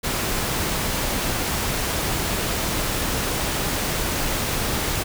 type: noise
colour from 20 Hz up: pink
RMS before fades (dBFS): -24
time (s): 0.03-5.04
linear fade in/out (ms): 20
effects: none